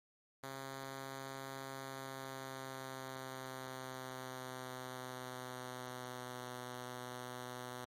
5% pulse tone with pitch glide, 134.5 to 124.77 Hz, C3 to B2, +48 to +18 cents, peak -33 dBFS, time 0.43-7.85 s, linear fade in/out 5 ms, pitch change -130 cents, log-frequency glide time 1.62-6.56 s, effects MP3 64 kbps

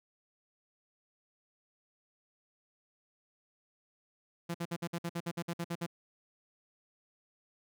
sawtooth tone bursts, 170.5 Hz, F3, 41 cents flat, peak -30 dBFS, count 13, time 4.49-5.865 s, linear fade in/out 10 ms, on 55 ms, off 55 ms, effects none

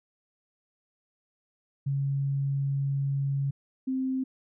sine tone pair in turn, 138.59 / 261.6 Hz, C#3 / C4, 0 / 0 cents, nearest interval major seventh, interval 1100 cents, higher second, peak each -25 / -26 dBFS, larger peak first, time 1.86-3.51 / 3.87-4.24 s, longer first, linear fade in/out 10 ms, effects none

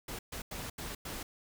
pink noise bursts at uneven times, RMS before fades -41 dBFS, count 5, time 0.08-0.19 / 0.32-0.42 / 0.51-0.7 / 0.78-0.95 / 1.05-1.23 s, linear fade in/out 5 ms, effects none

